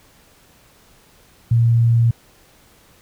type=tone; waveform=sine; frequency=116.54 Hz; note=A#2; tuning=in tune; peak=-11 dBFS; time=1.51-2.11 s; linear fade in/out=5 ms; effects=pink hiss -52 dBFS RMS until 3.01 s